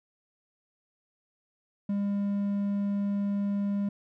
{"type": "tone", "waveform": "triangle", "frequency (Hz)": 201.4, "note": "G3", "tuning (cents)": 47, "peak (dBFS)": -24, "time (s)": [1.89, 3.89], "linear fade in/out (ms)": 5, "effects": []}